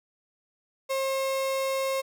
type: tone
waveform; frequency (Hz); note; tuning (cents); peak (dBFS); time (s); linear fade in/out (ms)
35% pulse; 536; C5; +42; -24; 0.89-2.02; 20
effects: none